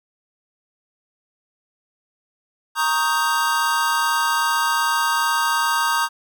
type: chord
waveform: square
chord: Eb dominant seventh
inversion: second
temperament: equal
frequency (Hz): 932.3 / 1108.7 / 1244.5 / 1568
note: Bb5 / Db6 / Eb6 / G6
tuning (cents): 0 / 0 / 0 / 0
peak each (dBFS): -23 / -27 / -24 / -24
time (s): 2.75-6.09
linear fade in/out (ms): 50
effects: none